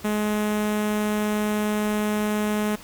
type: tone with notch filter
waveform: sawtooth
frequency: 210.9 Hz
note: G#3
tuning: 27 cents sharp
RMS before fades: -24 dBFS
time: 0.04-2.76 s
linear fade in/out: 10 ms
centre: 4600 Hz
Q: 1.7
effects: pink hiss -44 dBFS RMS until 2.83 s